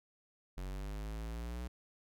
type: linear sweep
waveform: square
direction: up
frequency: 45.5 to 61.74 Hz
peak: -40 dBFS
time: 0.57-1.68 s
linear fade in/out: 10 ms
effects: none